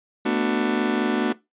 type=chord; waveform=40% pulse; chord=B minor seventh; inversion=third; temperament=just; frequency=222.2 / 246.9 / 296.3 / 370.4 Hz; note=A3 / B3 / D4 / F#4; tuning=+17 / 0 / +15 / +2 cents; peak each=-25 dBFS; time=0.25-1.33 s; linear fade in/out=10 ms; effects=noise-tail reverb RT60 0.2 s tail -19 dB re dry + resampled to 8000 Hz